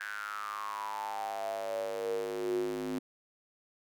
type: tone with high-pass filter sweep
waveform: square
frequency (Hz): 52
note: G#1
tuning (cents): +3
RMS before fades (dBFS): -36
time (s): 0-2.99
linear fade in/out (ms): 10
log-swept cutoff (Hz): 1600 to 280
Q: 9.9
effects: none